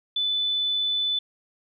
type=tone; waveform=sine; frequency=3498 Hz; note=A7; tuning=11 cents flat; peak=-22 dBFS; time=0.16-1.19 s; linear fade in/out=5 ms; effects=none